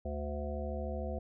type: harmonic tone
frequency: 73.3 Hz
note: D2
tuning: 3 cents flat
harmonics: 1 / 3 / 5 / 7 / 9 / 10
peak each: -37 / -43 / -46 / -42 / -43 / -49 dBFS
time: 0.05-1.19 s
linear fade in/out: 5 ms
effects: none